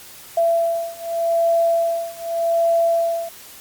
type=beating tone pair; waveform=sine; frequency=671 / 671.84 Hz; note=E5 / E5; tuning=+31 / +33 cents; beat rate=0.84 Hz; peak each=-20 / -19 dBFS; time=0.37-3.29 s; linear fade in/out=5 ms; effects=white hiss -41 dBFS RMS until 3.6 s + Opus 48 kbps